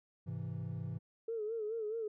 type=chord; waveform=triangle; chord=Ab augmented; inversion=none; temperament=equal; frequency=103.83 / 130.81 / 164.81 Hz; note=Ab2 / C3 / E3; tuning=0 / 0 / 0 cents; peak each=-40 dBFS; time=0.26-0.99 s; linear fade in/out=20 ms
type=tone with vibrato; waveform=sine; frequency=440 Hz; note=A4; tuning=in tune; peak=-35 dBFS; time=1.28-2.08 s; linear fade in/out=5 ms; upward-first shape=sine; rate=4.7 Hz; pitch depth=87 cents each way
effects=tanh soft clip ceiling -28 dBFS